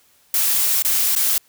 blue noise with dropouts, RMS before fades -18 dBFS, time 0.34-1.38 s, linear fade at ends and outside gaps 2 ms, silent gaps 0.823-0.848 / 1.152-1.162 s, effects white hiss -57 dBFS RMS until 1.48 s

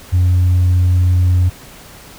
sine tone, 90 Hz, F#2, 47 cents flat, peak -7 dBFS, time 0.12-1.5 s, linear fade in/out 20 ms, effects tanh soft clip ceiling -7 dBFS + pink hiss -38 dBFS RMS until 2.18 s

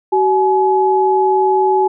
sine tone pair together, 379.1 / 848 Hz, F#4 / G#5, +42 / +36 cents, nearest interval octave + major second, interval 1394 cents, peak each -13 dBFS, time 0.12-1.88 s, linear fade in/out 10 ms, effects none

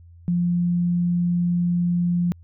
sine tone, 174.61 Hz, F3, in tune, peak -18 dBFS, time 0.28-2.32 s, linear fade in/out 0 ms, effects added 85 Hz sine -44 dBFS peak until 2.43 s

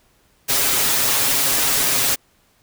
white noise with comb filter, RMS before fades -18 dBFS, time 0.48-2.16 s, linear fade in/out 20 ms, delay 7.3 ms, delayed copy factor +0.8, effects pink hiss -59 dBFS RMS until 2.62 s

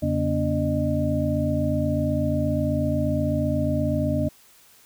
sine tone cluster, 86.2 / 141 / 239.5 / 287.7 / 610 Hz, F2 / C#3 / A#3 / D4 / D#5, -22 / +30 / +47 / -36 / -34 cents, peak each -27 dBFS, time 0.02-4.29 s, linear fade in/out 10 ms, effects white hiss -54 dBFS RMS until 4.85 s

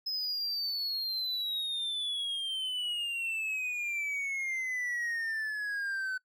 triangle exponential sweep, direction down, 5130 to 1508 Hz, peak -30 dBFS, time 0.06-6.18 s, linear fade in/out 10 ms, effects noise-tail reverb RT60 0.1 s tail -21 dB re dry

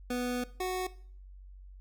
25% pulse tone pair in turn, 246.9 / 369.2 Hz, B3 / F#4, 0 / -4 cents, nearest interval perfect fifth, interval 696 cents, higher second, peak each -27 dBFS, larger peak neither, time 0.1-0.44 / 0.6-0.87 s, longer first, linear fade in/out 5 ms, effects noise-tail reverb RT60 0.5 s tail -18 dB re dry + added 47 Hz sine -47 dBFS peak until 1.8 s

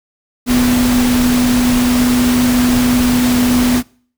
sine tone in noise, 246.9 Hz, B3, in tune, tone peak -10 dBFS, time 0.46-3.83 s, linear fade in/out 50 ms, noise pink, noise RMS -19 dBFS, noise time 0.46-3.83 s, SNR +6 dB, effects noise-tail reverb RT60 0.5 s tail -25 dB re dry

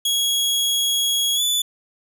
sawtooth tone with pitch glide, 3322 to 3477 Hz, G#7 to A7, 0 to -21 cents, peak -15 dBFS, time 0.05-1.62 s, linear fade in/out 5 ms, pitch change +79 cents, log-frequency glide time 1.35-1.42 s, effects none

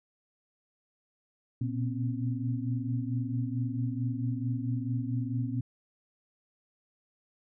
sine tone cluster, 118.9 / 123.4 / 246.1 / 268.5 Hz, A#2 / B2 / B3 / C4, +35 / -1 / -6 / +45 cents, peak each -31 / -37 / -37 / -36 dBFS, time 1.61-5.61 s, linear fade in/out 5 ms, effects none

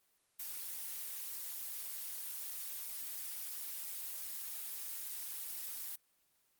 blue noise, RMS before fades -43 dBFS, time 0.39-5.96 s, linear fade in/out 10 ms, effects white hiss -75 dBFS RMS until 6.59 s + Opus 24 kbps

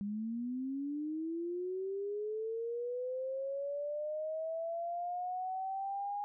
sine linear sweep, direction up, 199.2 to 823 Hz, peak -35 dBFS, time 0.01-6.24 s, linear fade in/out 0 ms, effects none

